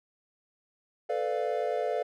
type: chord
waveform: triangle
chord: B half-diminished seventh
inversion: third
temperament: equal with one note detuned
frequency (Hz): 440 / 498.2 / 587.3 / 698.5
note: A4 / B4 / D5 / F5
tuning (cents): 0 / +15 / 0 / 0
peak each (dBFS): -31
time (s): 1.09-2.03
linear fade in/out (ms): 10
effects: none